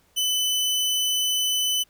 sawtooth tone, 3009 Hz, F#7, 28 cents sharp, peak -18 dBFS, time 0.16-1.84 s, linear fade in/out 20 ms, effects pink hiss -62 dBFS RMS until 1.89 s

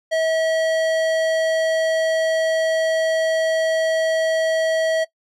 sine tone with tanh clipping, 644 Hz, E5, 41 cents flat, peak -19 dBFS, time 0.11-5.05 s, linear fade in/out 20 ms, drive 18 dB, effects noise-tail reverb RT60 0.1 s tail -20 dB re dry

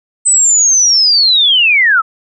sine linear sweep, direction down, 8160 to 1250 Hz, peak -6 dBFS, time 0.25-2.02 s, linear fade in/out 20 ms, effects none

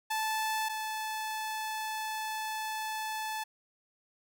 sawtooth tone pair in turn, 874 / 870.2 Hz, A5 / A5, -12 / -19 cents, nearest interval unison, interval 7 cents, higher first, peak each -26 / -30 dBFS, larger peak first, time 0.1-0.69 / 0.69-3.44 s, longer second, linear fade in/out 10 ms, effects none

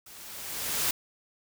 white noise with level ramp, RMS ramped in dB -49 to -26 dBFS, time 0.06-0.91 s, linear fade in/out 5 ms, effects none

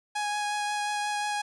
sawtooth tone with vibrato, 830.6 Hz, G#5, in tune, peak -24 dBFS, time 0.15-1.42 s, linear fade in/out 10 ms, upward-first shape triangle, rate 5.6 Hz, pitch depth 13 cents each way, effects resampled to 24000 Hz + 11-bit

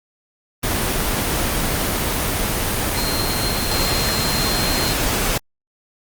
sine tone in noise, 4186 Hz, C8, in tune, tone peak -24 dBFS, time 2.96-4.93 s, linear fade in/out 5 ms, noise pink, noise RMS -20 dBFS, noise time 0.63-5.38 s, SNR -7 dB, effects Opus 24 kbps

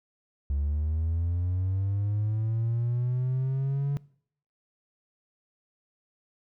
triangle linear sweep, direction up, 69.3 to 142.6 Hz, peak -22 dBFS, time 0.5-3.97 s, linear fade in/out 0 ms, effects noise-tail reverb RT60 0.6 s tail -23 dB re dry + tanh soft clip ceiling -19 dBFS

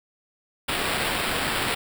blue noise with sample-and-hold, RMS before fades -26 dBFS, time 0.68-1.75 s, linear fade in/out 10 ms, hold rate 6300 Hz, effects none

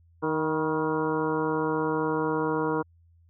harmonic tone with a mistuned harmonic, 156.3 Hz, D#3, 8 cents sharp, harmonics 1 / 2 / 3 / 4 / 5 / 6 / 7 / 8 / 9, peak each -35 / -29 / -28 / -41 / -39 / -32 / -36 / -41 / -37 dBFS, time 0.22-2.83 s, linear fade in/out 20 ms, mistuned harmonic 6, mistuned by +46 cents, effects added 84 Hz sine -56 dBFS peak until 3.29 s

